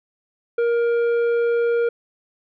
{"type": "tone with tanh clipping", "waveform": "sine", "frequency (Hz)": 470, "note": "A#4", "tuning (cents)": 14, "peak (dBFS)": -18, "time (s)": [0.58, 1.89], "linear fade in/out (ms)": 5, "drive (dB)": 8, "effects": []}